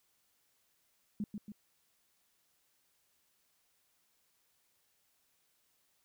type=tone with echo; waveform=sine; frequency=207.7 Hz; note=G#3; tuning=in tune; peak=-33 dBFS; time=1.2-1.24 s; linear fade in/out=2 ms; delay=140 ms; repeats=2; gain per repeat=-5 dB; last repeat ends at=1.52 s; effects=white hiss -75 dBFS RMS until 6.04 s